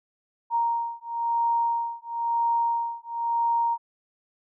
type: beating tone pair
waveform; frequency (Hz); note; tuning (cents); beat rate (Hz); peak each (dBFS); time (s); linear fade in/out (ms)
sine; 932.3 / 933.29; A#5 / A#5; 0 / +2; 0.99; -26; 0.5-3.78; 50
effects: none